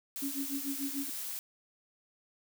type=noise; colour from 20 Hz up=blue; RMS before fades=-39 dBFS; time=0.16-1.39 s; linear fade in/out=0 ms
type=tone with tremolo; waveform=sine; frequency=277.2 Hz; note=C#4; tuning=in tune; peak=-32 dBFS; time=0.22-1.1 s; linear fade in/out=5 ms; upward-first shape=sine; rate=6.8 Hz; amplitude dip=95%
effects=none